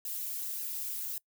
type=noise with flanger; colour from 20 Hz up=violet; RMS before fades=-37 dBFS; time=0.05-1.18 s; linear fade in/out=2 ms; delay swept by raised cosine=0.86 to 6.26 ms; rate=1.8 Hz; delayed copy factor=-0.75; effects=noise-tail reverb RT60 0.1 s tail -23 dB re dry